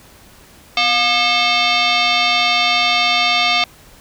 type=tone with frequency modulation; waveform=sine; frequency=712 Hz; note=F5; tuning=33 cents sharp; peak=-12 dBFS; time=0.77-3.64 s; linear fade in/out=2 ms; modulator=962 Hz; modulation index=4; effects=pink hiss -45 dBFS RMS until 4 s

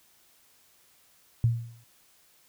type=tone with exponential decay; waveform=sine; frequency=116.54 Hz; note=A#2; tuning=in tune; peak=-17 dBFS; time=1.44-1.84 s; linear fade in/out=0 ms; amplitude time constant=86 ms; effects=white hiss -62 dBFS RMS until 2.48 s

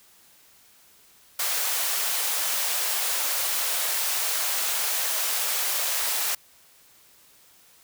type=high-pass noise; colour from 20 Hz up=white; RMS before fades=-26 dBFS; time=1.39-6.35 s; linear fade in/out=5 ms; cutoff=510 Hz; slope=24 dB/octave; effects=white hiss -56 dBFS RMS until 7.83 s

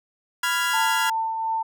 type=chord; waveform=30% pulse; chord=F diminished; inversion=second; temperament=equal with one note detuned; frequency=994.6 / 1396.9 / 1661.2 Hz; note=Cb6 / F6 / Ab6; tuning=+12 / 0 / 0 cents; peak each=-24 / -22 / -24 dBFS; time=0.43-1.1 s; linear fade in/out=5 ms
type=tone with tremolo; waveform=sine; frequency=895 Hz; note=A5; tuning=29 cents sharp; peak=-21 dBFS; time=0.73-1.63 s; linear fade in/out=10 ms; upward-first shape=triangle; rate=2.8 Hz; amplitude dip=40%
effects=none

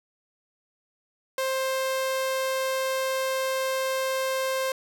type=tone; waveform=sawtooth; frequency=527 Hz; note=C5; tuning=12 cents sharp; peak=-21 dBFS; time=1.38-4.72 s; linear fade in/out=2 ms; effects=none

